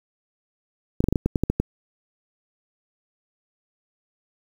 clicks, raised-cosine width 3 ms, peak -7 dBFS, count 10, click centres 1.005 / 1.041 / 1.086 / 1.126 / 1.158 / 1.26 / 1.358 / 1.436 / 1.5 / 1.6 s, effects 7-bit

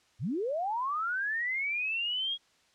sine linear sweep, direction up, 82.3 to 3322 Hz, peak -29 dBFS, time 0.19-2.38 s, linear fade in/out 50 ms, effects white hiss -66 dBFS RMS until 2.74 s + low-pass 6000 Hz 12 dB/octave

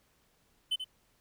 triangle tone with echo, 3042 Hz, F#7, 47 cents sharp, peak -26 dBFS, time 0.71-0.76 s, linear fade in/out 10 ms, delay 85 ms, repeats 1, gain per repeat -8 dB, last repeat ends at 0.845 s, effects pink hiss -70 dBFS RMS until 1.2 s

